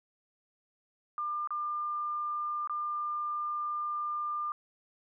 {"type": "tone with dropouts", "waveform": "sine", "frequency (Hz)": 1199, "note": "D6", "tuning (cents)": 36, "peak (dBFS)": -31, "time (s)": [1.18, 4.52], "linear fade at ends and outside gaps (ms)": 1, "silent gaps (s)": [[1.474, 1.506], [2.674, 2.696]], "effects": []}